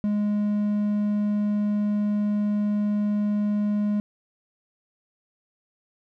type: tone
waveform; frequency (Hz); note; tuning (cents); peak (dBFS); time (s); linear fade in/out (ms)
triangle; 207.7; G#3; 0; -19; 0.04-4; 0
effects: none